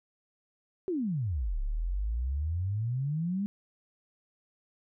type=exponential two-way sweep; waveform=sine; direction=down then up; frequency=392 to 33.54 to 208.2 Hz; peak=-28 dBFS; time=0.88-3.46 s; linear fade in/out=0 ms; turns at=1.6 s; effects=none